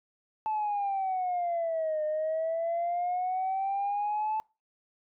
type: exponential two-way sweep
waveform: sine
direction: down then up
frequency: 875 to 609 to 875 Hz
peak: -26 dBFS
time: 0.46-4.4 s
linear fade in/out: 0 ms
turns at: 2.04 s
effects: noise-tail reverb RT60 0.3 s tail -26 dB re dry + tanh soft clip ceiling -24 dBFS